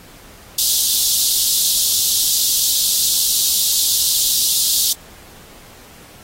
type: high-pass noise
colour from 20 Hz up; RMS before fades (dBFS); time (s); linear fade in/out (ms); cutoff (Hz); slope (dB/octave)
pink; -17; 0.58-4.93; 5; 3500; 48
effects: pink hiss -43 dBFS RMS until 6.23 s + AAC 48 kbps